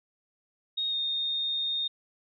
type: tone with pitch glide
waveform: sine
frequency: 3729 to 3678 Hz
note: A#7 to A#7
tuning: 0 to -24 cents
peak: -27 dBFS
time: 0.77-1.88 s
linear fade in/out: 10 ms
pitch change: -24 cents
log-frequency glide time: 0.89-0.95 s
effects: none